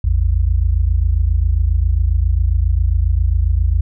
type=tone pair together; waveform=sine; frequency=55 / 82.41 Hz; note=A1 / E2; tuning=0 / 0 cents; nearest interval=perfect fifth; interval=700 cents; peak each=-14 / -15 dBFS; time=0.04-3.81 s; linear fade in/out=5 ms; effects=none